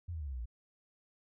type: tone with pitch steps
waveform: sine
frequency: 86.7 / 79.96 / 73.75 / 68.02 / 62.74 / 57.87 Hz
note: F2 / D#2 / D2 / C#2 / B1 / A#1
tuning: -12 / +48 / +8 / -32 / +28 / -12 cents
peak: -37 dBFS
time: 0.08-0.458 s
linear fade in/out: 10 ms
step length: 63 ms
effects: none